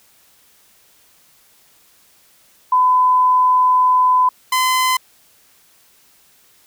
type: tone pair in turn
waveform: sine / sawtooth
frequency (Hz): 1008 / 1023.3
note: B5 / C6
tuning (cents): +35 / -39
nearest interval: unison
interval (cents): 26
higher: second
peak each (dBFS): -10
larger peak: neither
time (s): 2.72-4.29 / 4.52-4.97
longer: first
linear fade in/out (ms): 5
effects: white hiss -53 dBFS RMS until 6.66 s